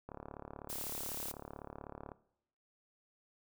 click train, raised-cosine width 1 ms, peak -31 dBFS, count 74, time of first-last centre 0.09-2.118 s, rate 36 Hz
blue noise, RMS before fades -42 dBFS, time 0.69-1.32 s, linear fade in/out 10 ms
effects noise-tail reverb RT60 0.8 s tail -20 dB re dry

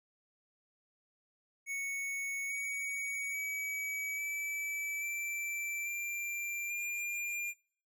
square tone with pitch steps, 2217 / 2247 / 2277 / 2307 / 2338 / 2369 / 2401 Hz, C#7 / C#7 / C#7 / D7 / D7 / D7 / D7, 0 / +23 / +46 / -31 / -8 / +14 / +38 cents, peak -36 dBFS, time 1.66-7.54 s, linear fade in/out 50 ms, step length 840 ms, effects noise-tail reverb RT60 0.5 s tail -23 dB re dry

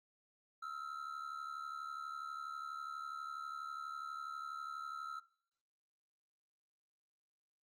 triangle ring-modulated tone, 1330 Hz, E6, 15 cents sharp, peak -37 dBFS, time 0.62-5.2 s, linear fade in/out 10 ms, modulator 36.1 Hz, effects noise-tail reverb RT60 0.6 s tail -20 dB re dry + Opus 48 kbps

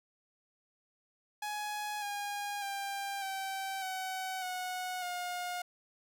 sawtooth tone with pitch steps, 838 / 816 / 794.6 / 773.8 / 753.5 / 733.7 / 714.5 Hz, G#5 / G#5 / G5 / G5 / F#5 / F#5 / F5, +15 / -31 / +23 / -23 / +31 / -15 / +39 cents, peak -32 dBFS, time 1.42-5.62 s, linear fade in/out 5 ms, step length 600 ms, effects none

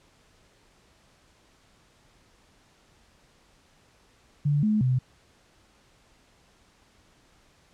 sine tone with pitch steps, 145.5 / 213.5 / 127.8 Hz, D3 / G#3 / C3, -16 / +48 / -40 cents, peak -20 dBFS, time 4.45-4.99 s, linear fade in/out 10 ms, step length 180 ms, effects pink hiss -61 dBFS RMS until 7.73 s + low-pass 8000 Hz 12 dB/octave

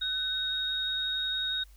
sine tone pair together, 1509 / 3751 Hz, F#6 / A#7, +34 / +10 cents, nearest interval octave + major third, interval 1576 cents, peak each -36 / -29 dBFS, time 0.01-1.64 s, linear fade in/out 10 ms, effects added 50 Hz sine -51 dBFS peak until 1.76 s + white hiss -64 dBFS RMS until 1.76 s

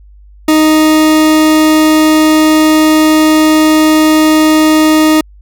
40% pulse tone, 311.1 Hz, D#4, in tune, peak -4 dBFS, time 0.48-5.21 s, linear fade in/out 5 ms, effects added 50 Hz sine -35 dBFS peak until 5.41 s

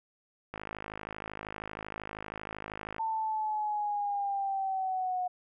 click train, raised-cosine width 0.5 ms, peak -23 dBFS, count 130, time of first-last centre 0.54-2.983 s, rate 52.8 Hz
sine linear sweep, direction down, 895 to 725 Hz, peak -29 dBFS, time 2.99-5.28 s, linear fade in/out 10 ms
effects none

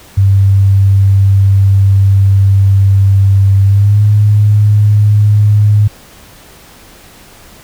sine tone with pitch glide, 98 to 104.43 Hz, G2 to G#2, 0 to +10 cents, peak -4 dBFS, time 0.17-5.88 s, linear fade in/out 10 ms, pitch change +110 cents, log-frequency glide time 3.63-4.03 s, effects pink hiss -38 dBFS RMS until 7.63 s

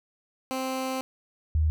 15% pulse / sine tone pair in turn, 261.6 / 77.77 Hz, C4 / D#2, 0 / 0 cents, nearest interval octave + major sixth, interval 2100 cents, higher first, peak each -22 / -20 dBFS, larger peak second, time 0.51-1.01 / 1.55-1.7 s, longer first, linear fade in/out 0 ms, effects none

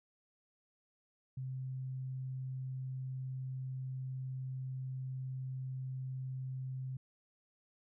sine tone, 130.5 Hz, C3, 4 cents flat, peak -38 dBFS, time 1.37-6.97 s, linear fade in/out 5 ms, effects none

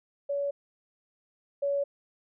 sine tone pair in turn, 566 / 563.9 Hz, C#5 / C#5, +36 / +30 cents, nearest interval unison, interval 6 cents, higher first, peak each -27 / -25 dBFS, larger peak second, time 0.29-0.51 / 1.62-1.84 s, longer neither, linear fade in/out 10 ms, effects none

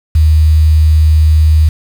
sine tone with quantisation, 77.78 Hz, D#2, in tune, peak -4 dBFS, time 0.15-1.69 s, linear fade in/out 5 ms, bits 5, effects none

